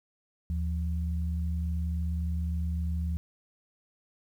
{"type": "tone pair together", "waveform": "sine", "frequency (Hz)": [77.3, 173.77], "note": ["D#2", "F3"], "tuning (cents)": [-11, -8], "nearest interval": "octave + major second", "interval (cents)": 1403, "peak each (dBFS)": [-28, -36], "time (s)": [0.5, 3.17], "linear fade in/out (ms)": 0, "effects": ["10-bit"]}